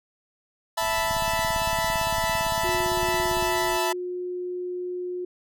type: chord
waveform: sawtooth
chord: E suspended fourth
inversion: none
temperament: equal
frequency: 659.3 / 880 / 987.8 Hz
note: E5 / A5 / B5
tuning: 0 / 0 / 0 cents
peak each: -24 dBFS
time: 0.77-3.93 s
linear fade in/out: 10 ms
type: noise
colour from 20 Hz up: brown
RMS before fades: -41 dBFS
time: 0.8-3.78 s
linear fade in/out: 20 ms
type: click train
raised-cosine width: 5 ms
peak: -23 dBFS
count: 42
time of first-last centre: 1.11-3.426 s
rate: 17.7 Hz
type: tone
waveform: sine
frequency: 359.7 Hz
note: F#4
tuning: 49 cents flat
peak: -28 dBFS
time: 2.64-5.25 s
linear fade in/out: 5 ms
effects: none